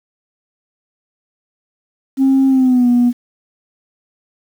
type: tone with pitch glide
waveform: sine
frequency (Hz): 268.1 to 243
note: C4 to B3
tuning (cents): +42 to -28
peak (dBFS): -7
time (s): 2.17-3.13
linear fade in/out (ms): 50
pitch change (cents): -170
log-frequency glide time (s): 2.48-2.88
effects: tanh soft clip ceiling -6 dBFS + 7-bit